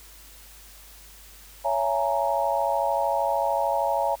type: chord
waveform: sine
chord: A# half-diminished seventh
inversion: first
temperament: just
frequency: 559.4 / 671.3 / 839.1 / 932.3 Hz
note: C#5 / E5 / G#5 / A#5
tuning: +16 / +31 / +18 / 0 cents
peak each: -27 dBFS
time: 1.64-4.16 s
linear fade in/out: 20 ms
effects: added 50 Hz sine -50 dBFS peak until 4.2 s + white hiss -49 dBFS RMS until 4.2 s